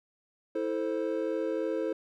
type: chord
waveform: triangle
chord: A minor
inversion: second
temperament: equal with one note detuned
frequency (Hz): 326.4 / 440 / 523.3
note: E4 / A4 / C5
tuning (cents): -17 / 0 / 0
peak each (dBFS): -31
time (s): 0.55-1.93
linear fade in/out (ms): 5
effects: none